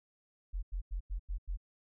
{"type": "tone bursts", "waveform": "sine", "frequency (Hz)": 43.65, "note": "F1", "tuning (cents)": 0, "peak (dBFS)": -33, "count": 6, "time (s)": [0.53, 1.573], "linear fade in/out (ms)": 20, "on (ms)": 98, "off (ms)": 91, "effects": []}